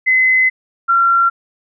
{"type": "tone pair in turn", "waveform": "sine", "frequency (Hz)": [2038, 1369.3], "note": ["C7", "F6"], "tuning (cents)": [-46, -35], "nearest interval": "perfect fifth", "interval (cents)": 689, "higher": "first", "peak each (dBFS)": -9, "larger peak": "neither", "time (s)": [[0.06, 0.5], [0.88, 1.3]], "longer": "first", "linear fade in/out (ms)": 20, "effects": []}